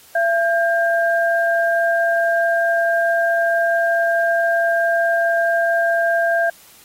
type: tone pair together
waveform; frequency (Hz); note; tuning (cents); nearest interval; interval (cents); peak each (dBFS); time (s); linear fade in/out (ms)
sine; 675.4 / 1600; E5 / G6; +42 / +35; octave + minor third; 1493; -16 / -19; 0.15-6.5; 5
effects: white hiss -47 dBFS RMS until 6.84 s + AAC 48 kbps